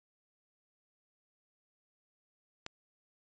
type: click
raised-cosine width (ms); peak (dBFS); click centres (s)
0.2; -22; 2.664
effects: resampled to 16000 Hz